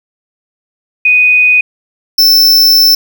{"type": "tone pair in turn", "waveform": ["sine", "square"], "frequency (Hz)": [2489, 5318], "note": ["D#7", "E8"], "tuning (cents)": [0, 14], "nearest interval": "octave + minor second", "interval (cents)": 1314, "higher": "second", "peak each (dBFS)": -4, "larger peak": "neither", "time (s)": [[1.05, 1.61], [2.18, 2.95]], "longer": "second", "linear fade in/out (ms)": 5, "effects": ["7-bit"]}